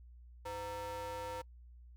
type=ring-modulated tone; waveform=square; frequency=207.7 Hz; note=G#3; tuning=in tune; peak=-38 dBFS; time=0.45-1.42 s; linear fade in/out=10 ms; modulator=718 Hz; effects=noise-tail reverb RT60 0.1 s tail -26 dB re dry + added 60 Hz sine -53 dBFS peak until 1.96 s